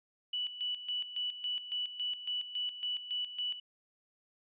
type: tone with tremolo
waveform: sine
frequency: 2960 Hz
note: F#7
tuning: in tune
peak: -32 dBFS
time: 0.33-3.6 s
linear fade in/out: 5 ms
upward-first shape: square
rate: 3.6 Hz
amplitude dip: 70%
effects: resampled to 8000 Hz